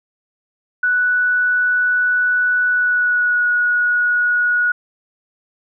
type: tone with pitch glide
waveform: sine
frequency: 1480 to 1457.1 Hz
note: F#6 to F#6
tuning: 0 to -27 cents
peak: -13 dBFS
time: 0.83-4.72 s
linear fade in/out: 5 ms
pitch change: -27 cents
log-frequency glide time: 2.69-3.47 s
effects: none